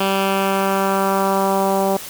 10% pulse tone with low-pass filter sweep, 194.4 Hz, G3, 14 cents flat, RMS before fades -18 dBFS, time 0-1.97 s, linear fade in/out 5 ms, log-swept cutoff 3300 to 710 Hz, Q 1.5, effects white hiss -33 dBFS RMS until 2.09 s

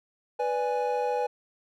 triangle chord, G# diminished, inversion first, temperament equal, 493.9 / 587.3 / 830.6 Hz, B4 / D5 / G#5, 0 / 0 / 0 cents, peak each -26 / -32 / -27 dBFS, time 0.39-1.27 s, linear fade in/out 10 ms, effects none

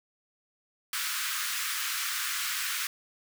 pink high-pass noise, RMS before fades -32 dBFS, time 0.93-2.87 s, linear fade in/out 2 ms, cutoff 1200 Hz, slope 48 dB/octave, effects none

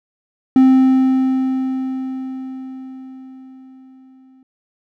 triangle tone with exponential decay, 261.6 Hz, C4, in tune, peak -4 dBFS, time 0.56-4.43 s, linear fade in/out 2 ms, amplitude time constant 840 ms, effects none

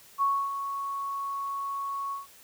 sine tone with ADSR envelope, 1108.7 Hz, C#6, in tune, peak -21 dBFS, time 0.18-2.27 s, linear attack 39 ms, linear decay 280 ms, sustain -9 dB, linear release 150 ms, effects white hiss -54 dBFS RMS until 2.43 s

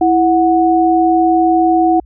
sine tone pair together, 330.1 / 736 Hz, E4 / F#5, +2 / -9 cents, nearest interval octave + major second, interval 1389 cents, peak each -11 dBFS, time 0.01-2 s, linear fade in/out 5 ms, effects added 60 Hz sine -38 dBFS peak until 2.05 s

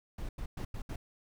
brown noise bursts at uneven times, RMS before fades -38 dBFS, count 5, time 0.18-0.29 / 0.38-0.46 / 0.57-0.65 / 0.74-0.82 / 0.89-0.96 s, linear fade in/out 5 ms, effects none

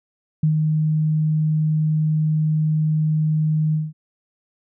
sine tone with ADSR envelope, 155.1 Hz, D#3, 5 cents flat, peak -13 dBFS, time 0.43-3.93 s, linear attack 5 ms, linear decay 100 ms, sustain -3 dB, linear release 190 ms, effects none

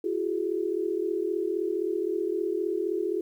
sine tone cluster, 340.4 / 375.8 / 419.6 Hz, F4 / F#4 / G#4, -44 / +27 / +18 cents, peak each -30 dBFS, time 0.04-3.21 s, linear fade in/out 5 ms, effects 10-bit

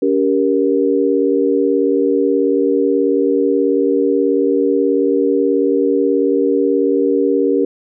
sine chord, G diminished, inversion second, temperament just, 282.2 / 392 / 470.4 Hz, Db4 / G4 / Bb4, +31 / 0 / +16 cents, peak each -16 dBFS, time 0.02-7.65 s, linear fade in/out 5 ms, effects none

